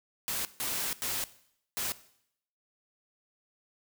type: noise bursts at uneven times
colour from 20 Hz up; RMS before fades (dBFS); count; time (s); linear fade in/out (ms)
white; -33; 4; 0.28-0.45 / 0.6-0.93 / 1.02-1.24 / 1.77-1.92; 0
effects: noise-tail reverb RT60 0.7 s tail -17 dB re dry